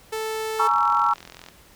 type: tone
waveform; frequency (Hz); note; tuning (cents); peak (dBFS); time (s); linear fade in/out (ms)
sawtooth; 439.4; A4; -2; -22; 0.12-0.68; 10
type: chord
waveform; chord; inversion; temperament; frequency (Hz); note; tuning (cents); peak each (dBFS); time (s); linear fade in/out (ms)
sine; A# half-diminished seventh; third; just; 839.1 / 932.3 / 1118.8 / 1342.6; G#5 / A#5 / C#6 / E6; +18 / 0 / +16 / +31; -25 / -23 / -24 / -20; 0.59-1.14; 10
type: click train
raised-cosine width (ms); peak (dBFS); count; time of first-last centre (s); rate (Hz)
0.2; -23; 35; 0.69-1.486; 42.7
effects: pink hiss -52 dBFS RMS until 1.75 s

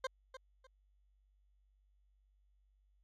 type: tone with echo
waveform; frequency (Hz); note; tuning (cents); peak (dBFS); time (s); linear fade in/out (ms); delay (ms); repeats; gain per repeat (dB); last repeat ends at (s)
20% pulse; 523; C5; -1; -30; 0.04-0.07; 5; 300; 2; -12; 0.67
effects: added 49 Hz sine -69 dBFS peak until 3.03 s + low-pass 6000 Hz 12 dB/octave

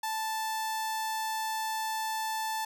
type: tone with notch filter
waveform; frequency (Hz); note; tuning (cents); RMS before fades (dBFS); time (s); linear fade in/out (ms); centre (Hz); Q
sawtooth; 880; A5; 0; -33; 0.03-2.65; 5; 2300; 1.8
effects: none

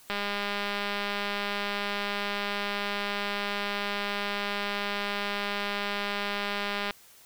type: click train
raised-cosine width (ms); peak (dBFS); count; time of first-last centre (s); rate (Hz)
0.3; -15; 1383; 0.1-6.908; 203
effects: white hiss -55 dBFS RMS until 7.25 s

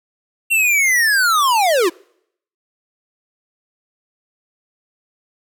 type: linear sweep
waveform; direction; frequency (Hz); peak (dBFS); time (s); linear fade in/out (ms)
square; down; 2754 to 311.5; -13; 0.5-1.9; 20
effects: noise-tail reverb RT60 0.7 s tail -26 dB re dry

